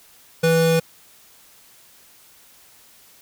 square tone pair together, 164.05 / 491.6 Hz, E3 / B4, -8 / -8 cents, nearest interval octave + perfect fifth, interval 1900 cents, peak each -19 dBFS, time 0.43-0.8 s, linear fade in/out 10 ms, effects white hiss -51 dBFS RMS until 3.21 s

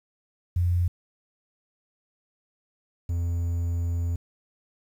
sine / triangle tone pair in turn, 88 / 85.64 Hz, F2 / F2, +14 / -33 cents, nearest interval unison, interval 47 cents, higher first, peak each -20 / -22 dBFS, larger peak first, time 0.56-0.88 / 3.09-4.16 s, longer second, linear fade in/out 5 ms, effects 9-bit

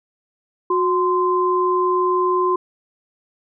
sine tone pair together, 364.8 / 1037 Hz, F#4 / C6, -24 / -16 cents, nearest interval octave + tritone, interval 1808 cents, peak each -18 dBFS, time 0.7-2.56 s, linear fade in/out 5 ms, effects none

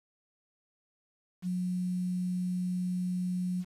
sine tone with quantisation, 181 Hz, F#3, 38 cents flat, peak -29 dBFS, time 1.42-3.65 s, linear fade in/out 50 ms, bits 9, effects resampled to 32000 Hz

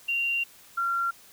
sine tone pair in turn, 2767 / 1375.5 Hz, F7 / F6, -17 / -27 cents, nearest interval octave, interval 1210 cents, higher first, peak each -24 dBFS, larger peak neither, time 0.08-0.44 / 0.77-1.11 s, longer first, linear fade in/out 10 ms, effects white hiss -53 dBFS RMS until 1.32 s

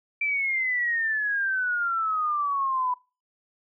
sine exponential sweep, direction down, 2349 to 987.8 Hz, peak -23 dBFS, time 0.21-2.94 s, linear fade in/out 5 ms, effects noise-tail reverb RT60 0.3 s tail -23 dB re dry

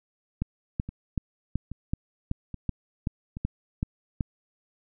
two click trains, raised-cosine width 5 ms, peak -23 / -14 dBFS, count 4 / 11, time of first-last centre 0.89-3.369 / 0.42-4.208 s, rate 1.21 / 2.64 Hz, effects none

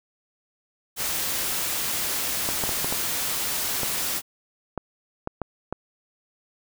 white noise, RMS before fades -27 dBFS, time 0.96-4.22 s, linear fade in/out 50 ms
clicks, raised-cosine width 1 ms, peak -14 dBFS, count 10, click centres 2.489 / 2.638 / 2.692 / 2.845 / 2.925 / 3.833 / 4.777 / 5.274 / 5.417 / 5.726 s
effects none

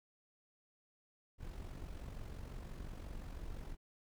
brown noise with amplitude modulation, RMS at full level -44 dBFS, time 1.38-3.77 s, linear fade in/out 50 ms, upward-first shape sine, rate 45.8 Hz, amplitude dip 55%, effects none

